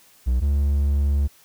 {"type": "tone pair in turn", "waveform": "triangle", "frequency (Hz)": [62, 70.97], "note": ["B1", "C#2"], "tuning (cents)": [7, 41], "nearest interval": "major second", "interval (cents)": 234, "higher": "second", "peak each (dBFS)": -15, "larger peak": "neither", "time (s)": [[0.26, 0.41], [0.41, 1.28]], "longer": "second", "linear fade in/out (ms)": 20, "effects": ["white hiss -54 dBFS RMS until 1.44 s"]}